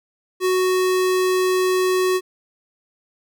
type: tone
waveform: square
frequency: 370 Hz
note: F#4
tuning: in tune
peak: -17 dBFS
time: 0.4-2.21 s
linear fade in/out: 50 ms
effects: none